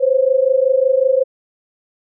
sine tone pair together, 512.6 / 538 Hz, C5 / C5, -36 / +48 cents, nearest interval minor second, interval 84 cents, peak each -14 dBFS, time 0-1.24 s, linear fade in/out 20 ms, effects none

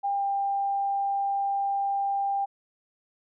sine tone with pitch glide, 800 to 794.5 Hz, G5 to G5, +35 to +23 cents, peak -24 dBFS, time 0.03-2.46 s, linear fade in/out 20 ms, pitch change -12 cents, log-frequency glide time 0.15-0.23 s, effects none

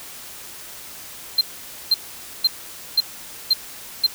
triangle tone bursts, 4155 Hz, C8, 13 cents flat, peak -11 dBFS, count 6, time 1.38-4.066 s, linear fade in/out 5 ms, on 31 ms, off 500 ms, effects white hiss -38 dBFS RMS until 4.14 s

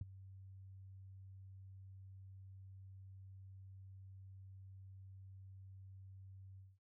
sine tone with ADSR envelope, 95.8 Hz, G2, 39 cents flat, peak -37 dBFS, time 0.01-6.79 s, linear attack 3 ms, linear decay 21 ms, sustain -16 dB, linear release 210 ms, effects none

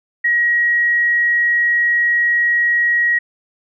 sine tone, 1900 Hz, A#6, 33 cents sharp, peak -12 dBFS, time 0.24-3.19 s, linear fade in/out 10 ms, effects none

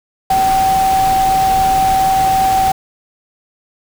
sine tone in noise, 767 Hz, G5, 38 cents flat, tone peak -10 dBFS, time 0.3-2.72 s, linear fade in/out 5 ms, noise pink, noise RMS -23 dBFS, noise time 0.3-2.72 s, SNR +10 dB, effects none

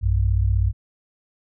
sine tone pair together, 59.91 / 95.9 Hz, A#1 / G2, +48 / -37 cents, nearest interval minor sixth, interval 815 cents, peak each -19 dBFS, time 0.01-0.73 s, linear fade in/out 50 ms, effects none

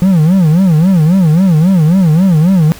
triangle tone with vibrato, 172 Hz, F3, 26 cents flat, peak -3 dBFS, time 0.02-2.72 s, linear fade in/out 0 ms, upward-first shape sine, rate 3.7 Hz, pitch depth 220 cents each way, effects pink hiss -33 dBFS RMS until 2.79 s

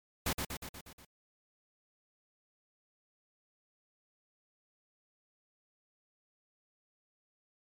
pink noise with echo, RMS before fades -32 dBFS, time 0.26-0.33 s, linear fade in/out 5 ms, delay 120 ms, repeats 6, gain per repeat -4 dB, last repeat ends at 1.05 s, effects MP3 96 kbps

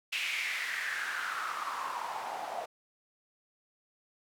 white noise with band-pass filter sweep, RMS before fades -36 dBFS, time 0.12-2.66 s, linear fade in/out 10 ms, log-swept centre 2600 to 680 Hz, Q 5, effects none

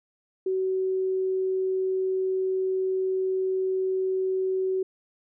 sine tone, 377 Hz, F#4, 32 cents sharp, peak -23 dBFS, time 0.46-4.83 s, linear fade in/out 5 ms, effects none

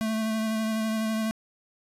square tone with vibrato, 220 Hz, A3, in tune, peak -26 dBFS, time 0.01-1.31 s, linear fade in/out 0 ms, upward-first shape sine, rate 12 Hz, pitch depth 17 cents each way, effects resampled to 32000 Hz + 11-bit

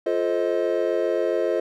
triangle chord, F dominant seventh, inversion none, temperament just, 349.2 / 436.5 / 523.8 / 628.6 Hz, F4 / A4 / C5 / Eb5, 0 / -14 / +2 / +18 cents, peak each -24 dBFS, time 0.06-1.6 s, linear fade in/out 5 ms, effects none

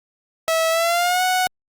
sawtooth tone with pitch glide, 650 to 738.1 Hz, E5 to F#5, -24 to -4 cents, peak -13 dBFS, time 0.48-1.47 s, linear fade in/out 0 ms, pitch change +220 cents, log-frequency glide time 0.7-1.23 s, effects Opus 48 kbps

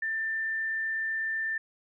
sine tone, 1784 Hz, A6, 23 cents sharp, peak -28 dBFS, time 0.02-1.58 s, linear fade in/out 5 ms, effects none

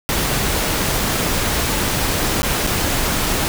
pink noise with dropouts, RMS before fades -19 dBFS, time 0.09-3.48 s, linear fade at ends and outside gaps 0 ms, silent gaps 2.42-2.431 / 2.667-2.672 s, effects none

